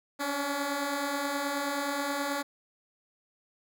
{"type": "beating tone pair", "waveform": "10% pulse", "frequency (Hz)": [275.5, 284.9], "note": ["C#4", "C#4"], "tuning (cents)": [-11, 48], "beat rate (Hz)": 9.4, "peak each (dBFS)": [-29, -22], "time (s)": [0.19, 2.43], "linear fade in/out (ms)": 20, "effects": []}